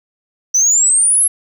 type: exponential sweep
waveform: sine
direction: up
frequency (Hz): 5920 to 11260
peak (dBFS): -7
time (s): 0.54-1.28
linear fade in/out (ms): 10
effects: tanh soft clip ceiling -7 dBFS + 8-bit